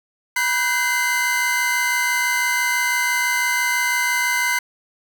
45% pulse tone cluster, 973 / 1508 / 1574 / 2067 Hz, B5 / F#6 / G6 / C7, -26 / +32 / +7 / -22 cents, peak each -25 / -25 / -29 / -20 dBFS, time 0.36-4.59 s, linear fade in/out 5 ms, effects none

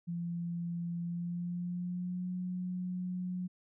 sine tone with pitch glide, 171.4 to 181.38 Hz, F3 to F#3, -32 to -34 cents, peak -34 dBFS, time 0.07-3.48 s, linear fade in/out 20 ms, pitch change +98 cents, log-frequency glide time 1.02-2.29 s, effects none

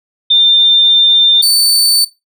sine / sawtooth tone pair in turn, 3596 / 4531 Hz, A7 / C#8, +37 / +37 cents, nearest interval major third, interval 400 cents, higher second, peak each -5 dBFS, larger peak neither, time 0.3-1.42 / 1.42-2.05 s, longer first, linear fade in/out 10 ms, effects noise-tail reverb RT60 0.2 s tail -18 dB re dry

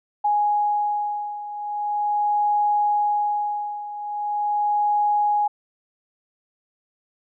sine beating tone pair, 830.6 / 831.01 Hz, G#5 / G#5, 0 / +1 cents, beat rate 0.41 Hz, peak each -21 / -25 dBFS, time 0.24-5.48 s, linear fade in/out 10 ms, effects none

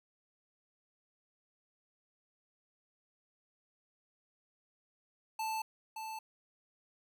square tone with echo, 880 Hz, A5, in tune, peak -35 dBFS, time 5.39-5.62 s, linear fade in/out 5 ms, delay 570 ms, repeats 1, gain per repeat -6 dB, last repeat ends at 6.19 s, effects none

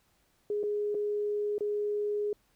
sine tone with dropouts, 415.3 Hz, G#4, in tune, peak -28 dBFS, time 0.5-2.33 s, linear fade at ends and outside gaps 2 ms, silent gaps 0.631-0.636 / 0.945-0.949 / 1.582-1.607 s, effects pink hiss -70 dBFS RMS until 2.55 s

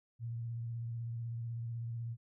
sine tone with vibrato, 116.54 Hz, A#2, in tune, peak -37 dBFS, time 0.19-2.17 s, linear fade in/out 50 ms, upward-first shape sine, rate 16 Hz, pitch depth 30 cents each way, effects none

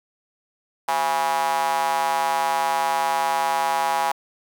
square tone with high-pass filter, 75 Hz, D2, 37 cents sharp, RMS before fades -22 dBFS, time 0.88-4.12 s, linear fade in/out 5 ms, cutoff 860 Hz, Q 5.8, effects 8-bit

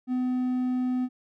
triangle tone, 252.4 Hz, B3, 38 cents sharp, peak -22 dBFS, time 0.07-1.09 s, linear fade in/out 50 ms, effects none

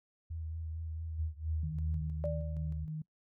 sine tone with vibrato, 80.6 Hz, E2, 38 cents flat, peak -37 dBFS, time 0.3-2.02 s, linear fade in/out 10 ms, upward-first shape sine, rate 4.4 Hz, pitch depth 28 cents each way
sine tone with pitch glide, 77.78 to 76.49 Hz, D#2 to D#2, 0 to -29 cents, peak -36 dBFS, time 1.18-2.86 s, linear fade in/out 20 ms, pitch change -29 cents, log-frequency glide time 2.3-2.73 s
sine tone with tremolo, 155.56 Hz, D#3, in tune, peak -36 dBFS, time 1.63-3.02 s, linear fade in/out 5 ms, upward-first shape square, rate 3.2 Hz, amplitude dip 40%
sine tone with exponential decay, 587.3 Hz, D5, in tune, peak -31 dBFS, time 2.24-2.8 s, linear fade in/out 0 ms, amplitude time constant 120 ms
effects noise-tail reverb RT60 0.1 s tail -23 dB re dry

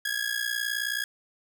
sawtooth ring-modulated tone, 1661.2 Hz, G#6, in tune, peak -21 dBFS, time 0.05-1.04 s, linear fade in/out 2 ms, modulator 29.6 Hz, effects none

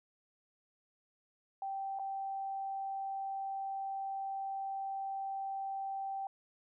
sine tone with dropouts, 780 Hz, G5, 9 cents flat, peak -36 dBFS, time 1.62-6.27 s, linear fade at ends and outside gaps 2 ms, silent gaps 1.989-1.995 s, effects none

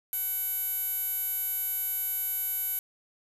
15% pulse tone with band-pass filter, 750 Hz, F#5, 23 cents sharp, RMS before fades -31 dBFS, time 0.13-2.79 s, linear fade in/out 0 ms, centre 12000 Hz, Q 9.3, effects 8-bit

